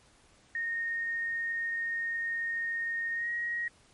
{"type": "tone with pitch glide", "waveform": "sine", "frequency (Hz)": [1848, 1889], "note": ["A#6", "A#6"], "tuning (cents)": [-16, 22], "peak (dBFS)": -30, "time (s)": [0.55, 3.68], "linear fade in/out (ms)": 2, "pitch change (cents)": 38, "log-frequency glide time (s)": [3.15, 3.29], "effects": ["pink hiss -62 dBFS RMS until 3.93 s", "MP3 48 kbps"]}